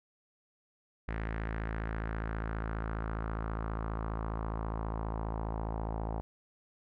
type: tone with low-pass filter sweep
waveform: sawtooth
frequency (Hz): 54.8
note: A1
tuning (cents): -6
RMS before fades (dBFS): -36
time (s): 1.08-6.21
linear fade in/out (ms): 0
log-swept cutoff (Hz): 1900 to 840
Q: 2.8
effects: none

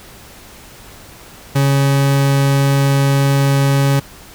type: tone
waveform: 40% pulse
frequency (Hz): 138.59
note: C#3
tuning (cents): 0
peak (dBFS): -10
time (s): 1.55-4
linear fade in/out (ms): 10
effects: pink hiss -39 dBFS RMS until 4.34 s

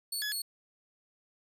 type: tone with pitch steps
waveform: 20% pulse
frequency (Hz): 4432 / 1695 / 4368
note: C#8 / G#6 / C#8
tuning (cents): -1 / +35 / -26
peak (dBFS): -27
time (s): 0.12-0.42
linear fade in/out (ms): 5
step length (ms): 100
effects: none

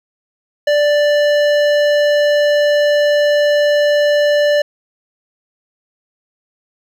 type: tone with hard clipping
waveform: sine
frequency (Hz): 587.3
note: D5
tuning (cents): 0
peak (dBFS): -12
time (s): 0.67-4.62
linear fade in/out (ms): 5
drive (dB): 14
effects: none

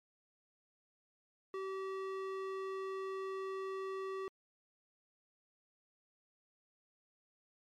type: tone with band-pass filter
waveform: square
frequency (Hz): 383.9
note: G4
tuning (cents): -36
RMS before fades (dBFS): -41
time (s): 1.54-4.28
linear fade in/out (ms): 0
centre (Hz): 800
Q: 0.91
effects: MP3 96 kbps

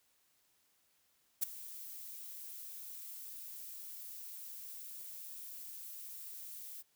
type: noise with ADSR envelope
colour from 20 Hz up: violet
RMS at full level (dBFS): -30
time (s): 1.41-6.83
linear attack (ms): 22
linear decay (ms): 8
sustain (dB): -18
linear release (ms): 27
effects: white hiss -74 dBFS RMS until 6.95 s

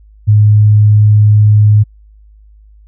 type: tone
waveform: sine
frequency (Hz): 105.5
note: G#2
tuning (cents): +28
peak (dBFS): -3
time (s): 0.27-1.84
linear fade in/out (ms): 20
effects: added 52 Hz sine -38 dBFS peak until 2.87 s

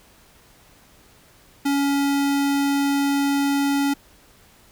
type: tone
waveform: square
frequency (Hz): 280.6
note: C#4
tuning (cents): +21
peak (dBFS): -19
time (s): 1.65-3.94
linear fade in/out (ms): 10
effects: pink hiss -53 dBFS RMS until 4.71 s

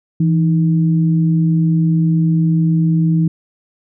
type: tone pair together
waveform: sine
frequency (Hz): 164.6 / 311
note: E3 / D#4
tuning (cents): -2 / -1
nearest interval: major seventh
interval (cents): 1101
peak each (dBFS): -11 / -21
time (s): 0.2-3.28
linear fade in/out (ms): 5
effects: none

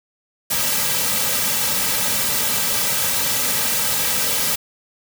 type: noise with comb filter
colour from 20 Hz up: white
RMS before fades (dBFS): -20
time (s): 0.5-4.56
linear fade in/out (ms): 10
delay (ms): 2.8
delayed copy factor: -0.8
effects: none

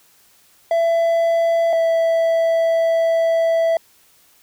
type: tone pair in turn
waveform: triangle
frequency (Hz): 668 / 659.9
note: E5 / E5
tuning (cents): +23 / +2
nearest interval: unison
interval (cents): 21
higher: first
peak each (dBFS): -12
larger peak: neither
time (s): 0.71-1.73 / 1.73-3.77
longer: second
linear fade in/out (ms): 2
effects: white hiss -54 dBFS RMS until 4.42 s

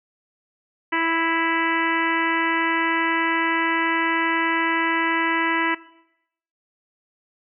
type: harmonic tone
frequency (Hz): 329.6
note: E4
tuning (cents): 0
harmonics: 1 / 2 / 3 / 4 / 5 / 6 / 7 / 8 / 9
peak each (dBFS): -26 / -36 / -25 / -31 / -28 / -25 / -32 / -34 / -36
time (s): 0.92-5.75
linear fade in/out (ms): 10
effects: noise-tail reverb RT60 0.8 s tail -18 dB re dry

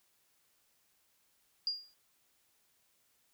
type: tone with exponential decay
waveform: sine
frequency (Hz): 4822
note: D8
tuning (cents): +45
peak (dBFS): -28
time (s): 1.67-1.94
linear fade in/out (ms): 1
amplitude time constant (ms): 57
effects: white hiss -73 dBFS RMS until 3.33 s

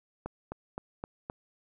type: click train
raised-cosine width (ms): 1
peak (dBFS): -22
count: 5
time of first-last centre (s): 0.26-1.299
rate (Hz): 3.85
effects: none

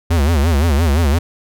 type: tone with vibrato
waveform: square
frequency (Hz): 76.9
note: D#2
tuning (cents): -20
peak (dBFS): -12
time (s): 0.1-1.19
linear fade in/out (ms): 10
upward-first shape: sine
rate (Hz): 5.8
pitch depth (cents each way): 200
effects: none

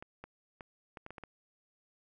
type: clicks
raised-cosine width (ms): 0.5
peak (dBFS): -30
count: 8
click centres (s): 0.025 / 0.24 / 0.608 / 0.972 / 1.064 / 1.106 / 1.182 / 1.237
effects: none

